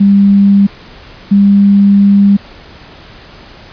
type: tone pair in turn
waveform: sine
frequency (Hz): 199.3 / 200.1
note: G3 / G3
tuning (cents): +29 / +36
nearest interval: unison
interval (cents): 7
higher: second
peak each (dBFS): -3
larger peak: neither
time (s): 0-0.67 / 1.31-2.37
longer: second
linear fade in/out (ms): 10
effects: pink hiss -35 dBFS RMS until 3.72 s + resampled to 11025 Hz